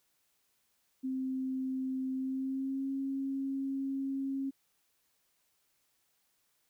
sine tone with pitch glide, 261.6 to 271.1 Hz, C4 to C#4, 0 to -38 cents, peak -32 dBFS, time 1.03-4.51 s, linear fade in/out 20 ms, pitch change +62 cents, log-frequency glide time 2.14-2.89 s, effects white hiss -75 dBFS RMS until 6.69 s

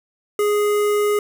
square tone with notch filter, 415.3 Hz, G#4, in tune, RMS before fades -18 dBFS, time 0.39-1.19 s, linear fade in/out 2 ms, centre 4300 Hz, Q 0.96, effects none

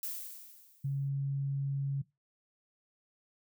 violet noise with exponential decay, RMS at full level -36 dBFS, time 0.03-1.09 s, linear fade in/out 2 ms, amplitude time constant 230 ms
sine tone, 138.59 Hz, C#3, in tune, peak -30 dBFS, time 0.84-2.02 s, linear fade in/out 10 ms
effects noise-tail reverb RT60 0.2 s tail -19 dB re dry

